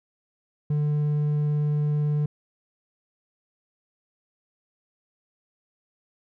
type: tone with hard clipping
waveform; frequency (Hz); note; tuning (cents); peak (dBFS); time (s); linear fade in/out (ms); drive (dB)
sine; 148.5; D3; +20; -22; 0.7-2.26; 5; 3
effects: none